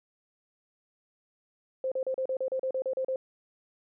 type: tone bursts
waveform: sine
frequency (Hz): 523.3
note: C5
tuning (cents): 0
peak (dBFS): -27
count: 12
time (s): 1.84-3.16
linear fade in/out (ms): 2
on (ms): 77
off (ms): 36
effects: none